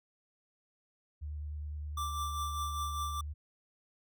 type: tone with vibrato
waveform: sine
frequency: 74.6 Hz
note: D2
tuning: 28 cents sharp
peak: -37 dBFS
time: 1.21-3.34 s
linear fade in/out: 20 ms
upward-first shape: sine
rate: 9.7 Hz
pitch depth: 16 cents each way
type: tone with tremolo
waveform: square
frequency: 1174.7 Hz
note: D6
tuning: in tune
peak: -34 dBFS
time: 1.97-3.21 s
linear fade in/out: 5 ms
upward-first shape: triangle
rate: 5 Hz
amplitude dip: 50%
effects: none